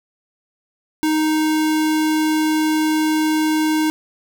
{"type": "tone", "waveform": "square", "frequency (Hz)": 311.1, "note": "D#4", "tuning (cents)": 0, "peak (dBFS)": -16, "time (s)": [1.03, 3.9], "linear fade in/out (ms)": 0, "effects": []}